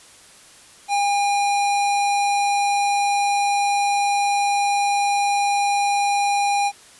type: tone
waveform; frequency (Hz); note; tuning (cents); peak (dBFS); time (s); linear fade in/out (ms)
square; 809; G#5; -46; -18; 0.88-6.72; 50
effects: white hiss -47 dBFS RMS until 6.99 s + resampled to 24000 Hz